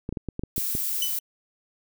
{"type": "clicks", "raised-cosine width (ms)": 3, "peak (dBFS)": -17, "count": 8, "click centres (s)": [0.091, 0.126, 0.172, 0.287, 0.394, 0.436, 0.58, 0.751]}
{"type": "noise", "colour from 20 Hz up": "violet", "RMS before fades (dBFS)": -28, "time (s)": [0.56, 1.19], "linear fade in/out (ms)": 2}
{"type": "tone with exponential decay", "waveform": "sawtooth", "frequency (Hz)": 2994, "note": "F#7", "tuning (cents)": 20, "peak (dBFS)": -19, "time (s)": [1.02, 1.2], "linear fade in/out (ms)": 2, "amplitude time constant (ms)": 37}
{"effects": []}